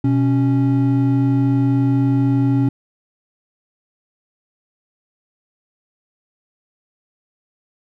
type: tone pair together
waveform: triangle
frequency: 124.37 / 276.8 Hz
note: B2 / C#4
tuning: +13 / -2 cents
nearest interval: octave + major second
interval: 1385 cents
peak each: -14 dBFS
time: 0.04-2.69 s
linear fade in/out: 5 ms
effects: none